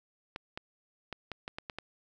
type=clicks; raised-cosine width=0.3 ms; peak=-22 dBFS; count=8; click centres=0.361 / 0.575 / 1.127 / 1.317 / 1.479 / 1.585 / 1.698 / 1.786 s; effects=none